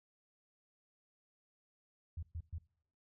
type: tone bursts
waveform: sine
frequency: 82.41 Hz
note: E2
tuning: in tune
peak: -39 dBFS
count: 3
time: 2.17-2.584 s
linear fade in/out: 5 ms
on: 58 ms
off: 120 ms
effects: noise-tail reverb RT60 0.6 s tail -22 dB re dry